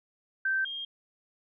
sine tone pair in turn, 1556 / 3222 Hz, G6 / G7, -13 / +47 cents, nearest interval octave + minor second, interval 1260 cents, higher second, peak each -25 / -34 dBFS, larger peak first, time 0.45-0.65 / 0.65-0.85 s, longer neither, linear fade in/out 5 ms, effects none

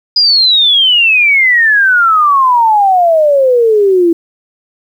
sine exponential sweep, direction down, 4978 to 329.6 Hz, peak -5 dBFS, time 0.16-4.13 s, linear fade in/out 5 ms, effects 7-bit

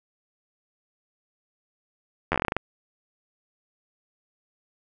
slowing click train, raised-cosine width 0.5 ms, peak -8 dBFS, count 11, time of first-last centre 2.32-2.566 s, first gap 11 ms, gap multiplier 1.17, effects none

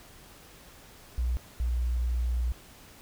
sine tone pair in turn, 61 / 60.3 Hz, B1 / B1, -21 / -41 cents, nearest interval unison, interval 20 cents, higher first, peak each -25 dBFS, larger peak neither, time 1.18-1.37 / 1.6-2.52 s, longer second, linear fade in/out 0 ms, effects pink hiss -52 dBFS RMS until 3.01 s

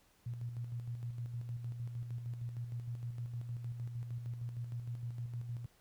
sine tone with tremolo, 119.3 Hz, A#2, 41 cents sharp, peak -37 dBFS, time 0.26-5.66 s, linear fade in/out 5 ms, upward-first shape square, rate 6.5 Hz, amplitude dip 45%, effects pink hiss -69 dBFS RMS until 5.8 s

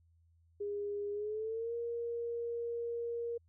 sine tone with pitch glide, 408.8 to 469.6 Hz, G#4 to A#4, -27 to +13 cents, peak -35 dBFS, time 0.6-3.38 s, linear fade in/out 10 ms, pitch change +240 cents, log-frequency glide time 1.12-1.74 s, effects added 83 Hz sine -65 dBFS peak until 3.48 s

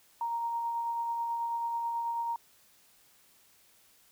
sine tone with tremolo, 932.3 Hz, A#5, in tune, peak -29 dBFS, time 0.21-2.36 s, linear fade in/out 2 ms, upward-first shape sine, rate 9.2 Hz, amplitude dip 25%, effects white hiss -63 dBFS RMS until 4.11 s

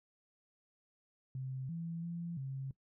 sine tone with pitch steps, 131.3 / 167 / 170.4 / 134.6 Hz, C3 / E3 / F3 / C3, +6 / +23 / -42 / +49 cents, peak -38 dBFS, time 1.35-2.71 s, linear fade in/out 2 ms, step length 340 ms, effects noise-tail reverb RT60 0.1 s tail -19 dB re dry

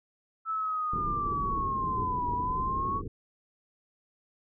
sine linear two-way sweep, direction down then up, 1318.5 to 967 to 1125 Hz, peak -28 dBFS, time 0.45-3.02 s, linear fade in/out 50 ms, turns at 2.31 s
pink low-pass noise, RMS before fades -36 dBFS, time 0.93-3.08 s, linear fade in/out 5 ms, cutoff 470 Hz, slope 96 dB/octave
effects none

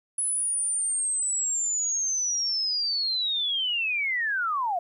sine linear sweep, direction down, 10240 to 666 Hz, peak -24 dBFS, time 0.18-4.79 s, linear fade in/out 5 ms, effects 11-bit

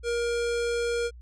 square tone, 472.3 Hz, A#4, 23 cents sharp, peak -26 dBFS, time 0.03-1.11 s, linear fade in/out 50 ms, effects added 60 Hz sine -43 dBFS peak until 1.21 s + resampled to 22050 Hz

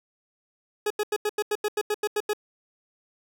40% pulse tone bursts, 420 Hz, G#4, 19 cents sharp, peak -22 dBFS, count 12, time 0.86-2.334 s, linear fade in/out 5 ms, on 44 ms, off 86 ms, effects none

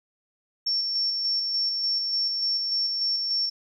sine tone with tremolo, 5450 Hz, F8, 43 cents flat, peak -22 dBFS, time 0.66-3.5 s, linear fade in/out 10 ms, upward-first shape square, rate 3.4 Hz, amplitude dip 30%, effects 10-bit

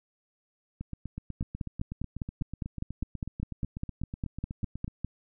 two click trains, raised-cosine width 5 ms, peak -24 / -19 dBFS, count 34 / 19, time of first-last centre 0.81-4.879 / 1.41-5.046 s, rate 8.11 / 4.95 Hz, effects none

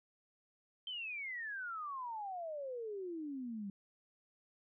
sine exponential sweep, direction down, 3145 to 192.9 Hz, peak -40 dBFS, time 0.87-3.7 s, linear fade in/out 2 ms, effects none

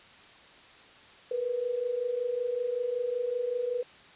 sine tone pair together, 468.6 / 493.9 Hz, A#4 / B4, +9 / 0 cents, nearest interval minor second, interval 91 cents, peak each -34 / -29 dBFS, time 1.31-3.83 s, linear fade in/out 5 ms, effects white hiss -53 dBFS RMS until 4.15 s + resampled to 8000 Hz

